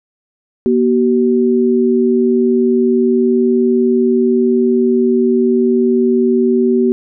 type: tone pair together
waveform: sine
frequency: 240 / 380.3 Hz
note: B3 / F#4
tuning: -49 / +48 cents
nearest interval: minor sixth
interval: 797 cents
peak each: -12 dBFS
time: 0.66-6.92 s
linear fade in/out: 0 ms
effects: none